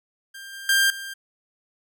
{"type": "tone with level steps", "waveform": "sawtooth", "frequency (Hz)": 1591, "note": "G6", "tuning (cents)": 25, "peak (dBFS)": [-34, -32, -13, -29], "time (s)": [0.34, 1.14], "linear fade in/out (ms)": 10, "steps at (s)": [0.53, 0.69, 0.9], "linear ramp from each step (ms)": 2, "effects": []}